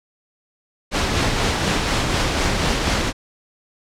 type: noise with tremolo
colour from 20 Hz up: pink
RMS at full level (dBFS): -18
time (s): 0.91-3.13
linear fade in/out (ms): 50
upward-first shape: sine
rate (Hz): 4.1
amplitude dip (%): 30
effects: low-pass 6000 Hz 12 dB/octave